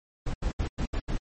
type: noise bursts at uneven times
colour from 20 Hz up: brown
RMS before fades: -28 dBFS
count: 6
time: 0.26-0.34 / 0.42-0.52 / 0.59-0.68 / 0.78-0.86 / 0.93-1 / 1.08-1.18 s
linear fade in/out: 10 ms
effects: MP3 32 kbps